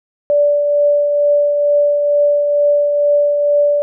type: tone with tremolo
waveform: sine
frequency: 582 Hz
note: D5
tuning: 16 cents flat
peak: -8 dBFS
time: 0.3-3.82 s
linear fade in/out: 0 ms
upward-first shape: triangle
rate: 2.2 Hz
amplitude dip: 40%
effects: none